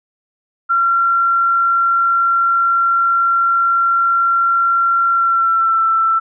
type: tone with pitch glide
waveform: sine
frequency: 1369 to 1334.6 Hz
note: F6 to E6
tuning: -35 to +21 cents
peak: -11 dBFS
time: 0.69-6.2 s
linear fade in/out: 20 ms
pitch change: -44 cents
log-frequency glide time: 5.11-5.84 s
effects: none